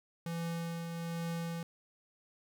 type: tone with tremolo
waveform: square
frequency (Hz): 167.8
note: E3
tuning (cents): +31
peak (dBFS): -35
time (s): 0.26-1.63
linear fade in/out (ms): 2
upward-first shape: triangle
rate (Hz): 1.2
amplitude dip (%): 40
effects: 12-bit